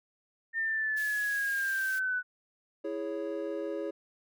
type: linear sweep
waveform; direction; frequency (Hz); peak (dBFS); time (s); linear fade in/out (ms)
sine; down; 1818 to 1483; -28; 0.53-2.23; 50
type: high-pass noise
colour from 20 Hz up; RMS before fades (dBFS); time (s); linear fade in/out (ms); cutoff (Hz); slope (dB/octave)
white; -45; 0.96-2; 20; 1700; 96
type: chord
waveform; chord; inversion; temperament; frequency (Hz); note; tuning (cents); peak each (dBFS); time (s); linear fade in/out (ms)
triangle; C# minor; first; equal; 329.6 / 415.3 / 554.4; E4 / G#4 / C#5; 0 / 0 / 0; -35; 2.84-3.91; 10
effects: none